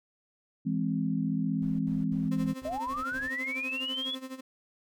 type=chord; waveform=sine; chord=E augmented; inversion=none; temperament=equal with one note detuned; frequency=164.81 / 206.3 / 261.6 Hz; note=E3 / G#3 / B#3; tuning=0 / -11 / 0 cents; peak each=-31 dBFS; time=0.65-2.54 s; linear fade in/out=20 ms
type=noise bursts; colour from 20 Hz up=brown; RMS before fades=-49 dBFS; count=7; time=1.62-3.284 s; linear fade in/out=2 ms; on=170 ms; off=79 ms
type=tone with tremolo; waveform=35% pulse; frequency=261.6 Hz; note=C4; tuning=in tune; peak=-34 dBFS; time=2.31-4.41 s; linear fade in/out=10 ms; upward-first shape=sine; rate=12 Hz; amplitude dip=80%
type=linear sweep; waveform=sine; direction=up; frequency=587.3 to 3446 Hz; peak=-31 dBFS; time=2.65-4.15 s; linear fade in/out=2 ms
effects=none